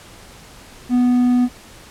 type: tone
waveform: triangle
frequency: 246.9 Hz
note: B3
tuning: in tune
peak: -10 dBFS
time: 0.89-1.49 s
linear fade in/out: 50 ms
effects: pink hiss -42 dBFS RMS until 1.9 s + low-pass 11000 Hz 12 dB/octave